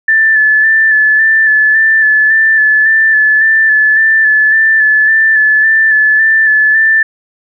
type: tone with vibrato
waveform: sine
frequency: 1751 Hz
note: A6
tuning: 9 cents flat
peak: -5 dBFS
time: 0.08-7.03 s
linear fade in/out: 5 ms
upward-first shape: square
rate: 1.8 Hz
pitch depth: 22 cents each way
effects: none